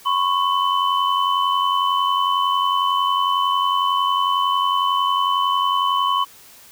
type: tone cluster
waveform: sine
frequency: 1006 / 1097 / 3023 Hz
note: B5 / C#6 / F#7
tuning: +32 / -18 / +36 cents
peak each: -22 / -18 / -25 dBFS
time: 0.05-6.25 s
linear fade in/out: 20 ms
effects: white hiss -46 dBFS RMS until 6.71 s